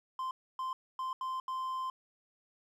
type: tone bursts at uneven times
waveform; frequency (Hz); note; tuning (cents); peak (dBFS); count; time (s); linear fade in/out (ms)
triangle; 1040; C6; -11; -32; 5; 0.19-0.31 / 0.59-0.73 / 0.99-1.13 / 1.21-1.4 / 1.48-1.9; 2
effects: none